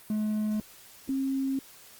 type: tone pair in turn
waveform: triangle / sine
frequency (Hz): 213.4 / 268.9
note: G#3 / C4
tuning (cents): +47 / +47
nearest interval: major third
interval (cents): 400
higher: second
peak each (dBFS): -24 / -26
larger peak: first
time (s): 0.1-0.6 / 1.09-1.59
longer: neither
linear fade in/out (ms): 2
effects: white hiss -52 dBFS RMS until 1.99 s + Opus 32 kbps